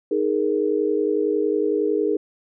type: chord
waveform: sine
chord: D# suspended fourth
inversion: none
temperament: equal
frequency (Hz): 311.1 / 415.3 / 466.2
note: D#4 / G#4 / A#4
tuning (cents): 0 / 0 / 0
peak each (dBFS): -24 / -21 / -24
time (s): 0.11-2.17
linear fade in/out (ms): 5
effects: none